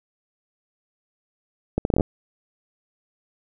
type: accelerating click train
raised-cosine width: 2 ms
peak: -7 dBFS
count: 8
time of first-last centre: 1.78-2.008 s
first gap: 71 ms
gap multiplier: 0.72
effects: none